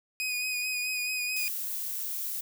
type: tone with vibrato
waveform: sawtooth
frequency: 2489 Hz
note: D#7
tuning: in tune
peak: -26 dBFS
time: 0.2-1.48 s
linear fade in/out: 0 ms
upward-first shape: sine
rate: 4.6 Hz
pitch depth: 25 cents each way
type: noise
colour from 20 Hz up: violet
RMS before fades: -34 dBFS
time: 1.36-2.41 s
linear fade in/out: 5 ms
effects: none